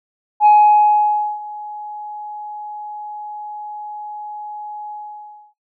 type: tone with ADSR envelope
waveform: sine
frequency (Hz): 840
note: G#5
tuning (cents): +19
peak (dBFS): -4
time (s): 0.4-5.54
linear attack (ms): 59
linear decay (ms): 930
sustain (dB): -23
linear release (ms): 630
effects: noise-tail reverb RT60 0.2 s tail -23 dB re dry + tanh soft clip ceiling -4 dBFS